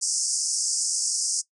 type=band-pass noise; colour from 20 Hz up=pink; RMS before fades=-26 dBFS; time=0.01-1.42 s; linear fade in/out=20 ms; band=5000 to 9400 Hz; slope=96 dB/octave; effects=noise-tail reverb RT60 0.1 s tail -18 dB re dry